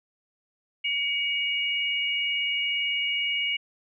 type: tone pair together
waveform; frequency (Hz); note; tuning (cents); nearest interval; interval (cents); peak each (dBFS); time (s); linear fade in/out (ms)
sine; 2259 / 2874; C#7 / F7; +32 / +49; major third; 417; -27; 0.84-3.57; 10
effects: none